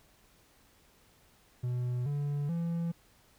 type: tone with pitch steps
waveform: triangle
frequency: 123.47 / 144.31 / 168.66 Hz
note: B2 / D3 / E3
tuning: 0 / -30 / +40 cents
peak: -28 dBFS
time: 1.63-2.92 s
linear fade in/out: 10 ms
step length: 430 ms
effects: pink hiss -64 dBFS RMS until 3.38 s